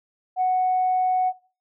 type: tone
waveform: sine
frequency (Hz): 740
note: F#5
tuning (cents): 0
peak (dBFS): -17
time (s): 0.36-1.33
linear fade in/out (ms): 50
effects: noise-tail reverb RT60 0.4 s tail -20 dB re dry + tanh soft clip ceiling -14 dBFS